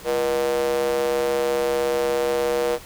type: tone with high-pass filter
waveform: square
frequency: 68.6 Hz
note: C#2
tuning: 17 cents flat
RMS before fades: -22 dBFS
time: 0.04-2.79 s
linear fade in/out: 50 ms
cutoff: 490 Hz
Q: 4.8
effects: pink hiss -42 dBFS RMS until 2.85 s